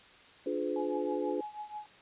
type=chord; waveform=sine; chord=D diminished seventh; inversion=none; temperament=just; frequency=293.7 / 352.4 / 422.9 / 507.5 Hz; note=D4 / F4 / Ab4 / Cb5; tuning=0 / +16 / +31 / +47 cents; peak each=-36 dBFS; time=0.46-1.41 s; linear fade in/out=5 ms
type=tone with tremolo; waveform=sine; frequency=843 Hz; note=G#5; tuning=26 cents sharp; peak=-36 dBFS; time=0.76-1.86 s; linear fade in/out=2 ms; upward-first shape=triangle; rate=6.2 Hz; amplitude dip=90%
effects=white hiss -56 dBFS RMS until 2.01 s + resampled to 8000 Hz